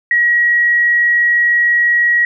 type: tone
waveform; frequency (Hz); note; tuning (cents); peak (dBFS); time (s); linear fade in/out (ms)
sine; 1907; A#6; +39; -9; 0.11-2.25; 2
effects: none